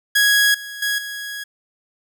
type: tone with level steps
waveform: sawtooth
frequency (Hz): 1661.2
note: G#6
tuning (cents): 0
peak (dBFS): -9 / -27 / -15 / -24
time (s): 0.15-1.44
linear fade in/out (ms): 10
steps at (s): 0.54 / 0.82 / 0.98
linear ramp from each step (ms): 5
effects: none